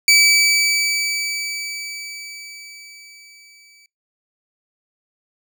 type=tone with exponential decay; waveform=20% pulse; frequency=2300 Hz; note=D7; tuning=37 cents flat; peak=-4 dBFS; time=0.08-3.86 s; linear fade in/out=2 ms; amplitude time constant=820 ms; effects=noise-tail reverb RT60 0.2 s tail -25 dB re dry